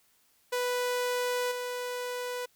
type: tone with level steps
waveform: sawtooth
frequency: 493.9 Hz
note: B4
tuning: in tune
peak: -24 / -29 dBFS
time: 0.52-2.46 s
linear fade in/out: 10 ms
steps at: 1.51 s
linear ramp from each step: 10 ms
effects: white hiss -67 dBFS RMS until 2.55 s